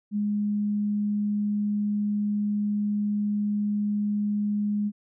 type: tone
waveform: sine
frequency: 207.2 Hz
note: G#3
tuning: 4 cents flat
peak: -23 dBFS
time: 0.11-4.92 s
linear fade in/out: 50 ms
effects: none